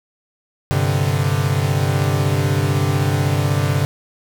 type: chord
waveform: 45% pulse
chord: G suspended fourth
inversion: none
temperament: equal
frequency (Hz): 98 / 130.81 / 146.83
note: G2 / C3 / D3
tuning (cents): 0 / 0 / 0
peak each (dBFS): -20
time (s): 0.71-3.85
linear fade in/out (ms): 0
effects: none